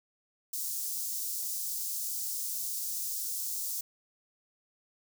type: high-pass noise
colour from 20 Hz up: white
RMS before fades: -35 dBFS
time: 0.53-3.81 s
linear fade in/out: 5 ms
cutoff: 5300 Hz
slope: 24 dB/octave
effects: none